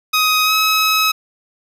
15% pulse tone with pitch glide, 1257 to 1280.5 Hz, D#6 to D#6, +17 to +49 cents, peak -6 dBFS, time 0.13-1.12 s, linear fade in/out 10 ms, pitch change +32 cents, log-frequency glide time 0.44-0.53 s, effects none

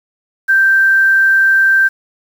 sine tone with quantisation, 1568 Hz, G6, in tune, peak -7 dBFS, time 0.48-1.89 s, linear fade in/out 20 ms, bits 6, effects none

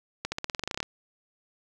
accelerating click train, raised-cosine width 0.2 ms, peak -13 dBFS, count 14, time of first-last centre 0.25-0.829 s, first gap 70 ms, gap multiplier 0.92, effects none

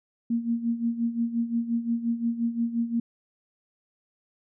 sine tone with tremolo, 233.1 Hz, A#3, in tune, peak -21 dBFS, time 0.3-3 s, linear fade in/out 5 ms, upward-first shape sine, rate 5.7 Hz, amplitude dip 75%, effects none

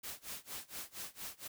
white noise with tremolo, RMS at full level -43 dBFS, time 0.03-1.48 s, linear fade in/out 10 ms, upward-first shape sine, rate 4.3 Hz, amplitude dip 95%, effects none

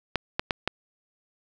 clicks, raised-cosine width 0.3 ms, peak -8 dBFS, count 4, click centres 0.157 / 0.395 / 0.508 / 0.676 s, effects none

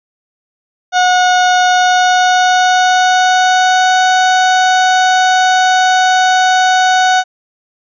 30% pulse tone with pitch glide, 729 to 742.6 Hz, F#5 to F#5, -26 to +6 cents, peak -5 dBFS, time 0.92-7.24 s, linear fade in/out 50 ms, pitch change +32 cents, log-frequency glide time 1.7-4 s, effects resampled to 16000 Hz

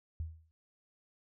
sine tone with exponential decay, 80.4 Hz, E2, 43 cents flat, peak -32 dBFS, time 0.2-0.51 s, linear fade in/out 0 ms, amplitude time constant 67 ms, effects none

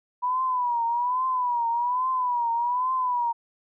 sine tone with vibrato, 980 Hz, B5, 14 cents flat, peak -22 dBFS, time 0.22-3.33 s, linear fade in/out 20 ms, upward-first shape triangle, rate 1.2 Hz, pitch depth 110 cents each way, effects none

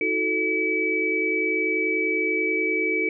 sine tone cluster, 319.5 / 369 / 440 / 2291 Hz, D#4 / F#4 / A4 / D7, +46 / -5 / 0 / -44 cents, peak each -29 / -29 / -28 / -23 dBFS, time 0.01-3.09 s, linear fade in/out 2 ms, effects none

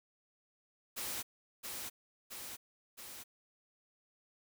white noise with echo, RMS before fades -40 dBFS, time 0.96-1.23 s, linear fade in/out 20 ms, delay 670 ms, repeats 3, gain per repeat -3 dB, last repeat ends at 3.24 s, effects none

